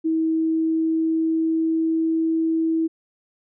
sine tone with pitch glide, 321.6 to 324.4 Hz, E4 to E4, -43 to -28 cents, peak -18 dBFS, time 0.04-2.88 s, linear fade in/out 20 ms, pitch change +15 cents, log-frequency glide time 0.29-2.31 s, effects none

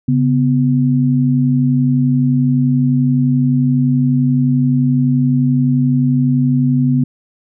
sine tone pair together, 138.59 / 250.2 Hz, C#3 / B3, 0 / +23 cents, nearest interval minor seventh, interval 1023 cents, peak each -13 dBFS, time 0.08-7.04 s, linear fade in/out 5 ms, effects none

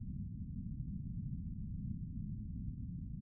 white low-pass noise, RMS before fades -43 dBFS, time 0-3.21 s, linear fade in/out 20 ms, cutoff 220 Hz, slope 48 dB/octave, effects none

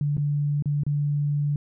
sine tone with dropouts, 145.6 Hz, D3, 15 cents flat, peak -21 dBFS, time 0.01-1.56 s, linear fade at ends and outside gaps 2 ms, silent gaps 0.169-0.179 / 0.624-0.657 / 0.835-0.865 s, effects none

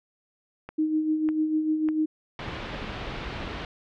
click train, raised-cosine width 0.5 ms, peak -23 dBFS, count 4, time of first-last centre 0.69-2.486 s, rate 1.67 Hz
sine tone with tremolo, 311.1 Hz, D#4, in tune, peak -20 dBFS, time 0.78-2.06 s, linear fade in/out 10 ms, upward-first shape sine, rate 6.7 Hz, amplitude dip 50%
pink low-pass noise, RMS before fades -35 dBFS, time 2.39-3.65 s, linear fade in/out 2 ms, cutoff 3700 Hz, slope 24 dB/octave
effects none

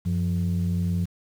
sine tone pair together, 92.7 / 174.62 Hz, F#2 / F3, +4 / 0 cents, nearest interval major seventh, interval 1096 cents, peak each -23 dBFS, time 0.05-1.06 s, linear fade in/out 20 ms, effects tanh soft clip ceiling -18 dBFS + 8-bit

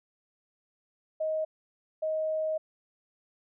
sine tone bursts at uneven times, 628 Hz, D#5, 16 cents sharp, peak -27 dBFS, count 2, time 1.2-1.45 / 2.02-2.58 s, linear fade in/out 10 ms, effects none

